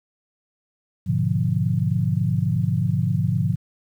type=chord; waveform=sine; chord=G# diminished seventh; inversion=none; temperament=equal; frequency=103.83 / 123.47 / 146.83 / 174.61 Hz; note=G#2 / B2 / D3 / F3; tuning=0 / 0 / 0 / 0 cents; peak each=-24 dBFS; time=1.06-3.56 s; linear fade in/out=20 ms; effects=9-bit